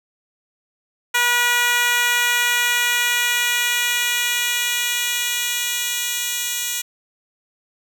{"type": "tone with high-pass filter sweep", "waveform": "10% pulse", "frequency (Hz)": 483.2, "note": "B4", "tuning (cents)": -38, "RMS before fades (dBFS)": -20, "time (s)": [1.14, 6.82], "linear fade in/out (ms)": 10, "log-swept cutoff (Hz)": [1200, 4400], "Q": 0.89, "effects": []}